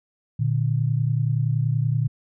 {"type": "tone pair together", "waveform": "sine", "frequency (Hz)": [117.63, 148.2], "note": ["A#2", "D3"], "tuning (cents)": [16, 16], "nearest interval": "major third", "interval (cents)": 400, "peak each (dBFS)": [-21, -23], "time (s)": [0.39, 2.08], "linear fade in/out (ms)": 10, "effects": []}